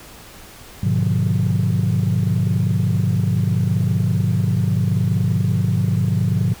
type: chord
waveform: sine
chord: G# diminished seventh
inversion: none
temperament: just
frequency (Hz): 103.83 / 124.59 / 149.51 / 179.41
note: G#2 / B2 / D3 / F3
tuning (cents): 0 / +16 / +31 / +47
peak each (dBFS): -18 / -20 / -21 / -20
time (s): 0.83-6.54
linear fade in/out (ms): 5
effects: tanh soft clip ceiling -10 dBFS + pink hiss -41 dBFS RMS until 6.6 s